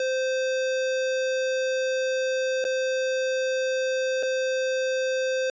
square tone with dropouts, 520 Hz, C5, 11 cents flat, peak -24 dBFS, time 0-5.5 s, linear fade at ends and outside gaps 2 ms, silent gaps 2.642-2.65 / 4.227-4.231 s, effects resampled to 16000 Hz

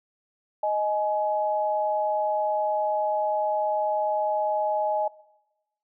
sine tone pair together, 622.3 / 842.6 Hz, D#5 / G#5, 0 / +25 cents, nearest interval perfect fourth, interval 525 cents, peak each -25 dBFS, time 0.63-5.08 s, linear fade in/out 5 ms, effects noise-tail reverb RT60 1.0 s tail -21 dB re dry

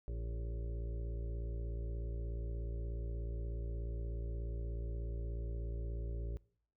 harmonic tone with a mistuned harmonic, 56.7 Hz, A#1, 47 cents flat, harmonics 1 / 2 / 3 / 5 / 6 / 7 / 8 / 9 / 10, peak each -38 / -47 / -55 / -61 / -57 / -54 / -60 / -66 / -59 dBFS, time 0.08-6.37 s, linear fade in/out 0 ms, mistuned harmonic 7, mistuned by +23 cents, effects noise-tail reverb RT60 0.6 s tail -23 dB re dry

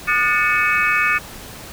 sine tone cluster, 1214 / 1451 / 1768 / 2237 / 2560 Hz, D#6 / F#6 / A6 / C#7 / D#7, -43 / -34 / +8 / +15 / +49 cents, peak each -21 dBFS, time 0.07-1.19 s, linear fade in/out 20 ms, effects pink hiss -36 dBFS RMS until 1.72 s

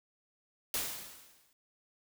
white noise with exponential decay, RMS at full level -32 dBFS, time 0.74-1.53 s, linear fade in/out 1 ms, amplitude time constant 170 ms, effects none

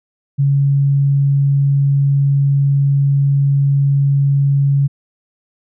sine tone, 139.7 Hz, C#3, 14 cents sharp, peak -10 dBFS, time 0.38-4.88 s, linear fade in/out 20 ms, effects none

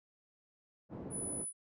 pink band-pass noise, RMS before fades -45 dBFS, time 0.89-1.46 s, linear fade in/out 50 ms, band 140 to 450 Hz, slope 12 dB/octave
sine tone, 9956 Hz, D#9, in tune, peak -38 dBFS, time 1.1-1.53 s, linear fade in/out 50 ms
effects none

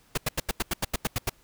pink noise bursts, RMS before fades -26 dBFS, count 11, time 0.15-1.296 s, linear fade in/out 5 ms, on 26 ms, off 86 ms, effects pink hiss -61 dBFS RMS until 1.43 s

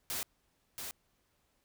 white noise with echo, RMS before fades -37 dBFS, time 0.1-0.23 s, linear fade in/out 0 ms, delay 680 ms, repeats 1, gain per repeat -5 dB, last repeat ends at 0.91 s, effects pink hiss -75 dBFS RMS until 1.64 s

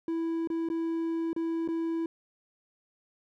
triangle tone with dropouts, 329.6 Hz, E4, in tune, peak -26 dBFS, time 0.08-2.06 s, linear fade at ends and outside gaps 2 ms, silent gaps 0.474-0.501 / 0.688-0.7 / 1.331-1.363 / 1.677-1.686 s, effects none

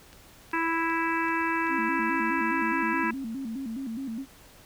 click train, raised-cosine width 0.2 ms, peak -31 dBFS, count 5, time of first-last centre 0.13-1.668 s, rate 2.6 Hz
harmonic tone, 329.6 Hz, E4, in tune, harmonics 1 / 3 / 4 / 5 / 6 / 7 / 8, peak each -30 / -29 / -36 / -31 / -36 / -38 / -36 dBFS, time 0.53-3.11 s, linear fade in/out 5 ms
sine tone with vibrato, 246.9 Hz, B3, in tune, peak -31 dBFS, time 1.68-4.26 s, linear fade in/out 50 ms, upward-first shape square, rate 4.8 Hz, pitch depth 160 cents each way
effects pink hiss -53 dBFS RMS until 4.65 s

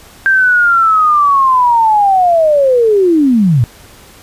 sine linear sweep, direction down, 1587 to 108 Hz, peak -6 dBFS, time 0.26-3.64 s, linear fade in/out 0 ms, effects pink hiss -39 dBFS RMS until 4.22 s + resampled to 32000 Hz

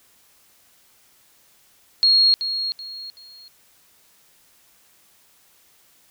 sine tone with echo, 4284 Hz, C8, 40 cents sharp, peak -12 dBFS, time 2.03-2.34 s, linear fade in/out 0 ms, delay 380 ms, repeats 3, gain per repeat -10 dB, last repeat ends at 3.48 s, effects white hiss -57 dBFS RMS until 6.1 s

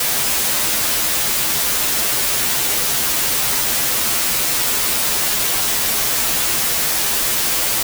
white noise with comb filter, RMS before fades -18 dBFS, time 0-7.83 s, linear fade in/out 5 ms, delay 11 ms, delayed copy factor -0.85, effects none

